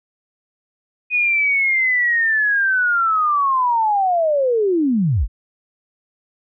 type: linear sweep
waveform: sine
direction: down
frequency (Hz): 2489 to 34.65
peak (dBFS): -14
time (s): 1.1-5.28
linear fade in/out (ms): 50
effects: none